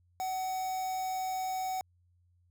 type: tone with quantisation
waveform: triangle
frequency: 751 Hz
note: F#5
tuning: 26 cents sharp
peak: -30 dBFS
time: 0.2-1.81 s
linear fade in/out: 0 ms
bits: 7
effects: added 88 Hz sine -65 dBFS peak until 2.5 s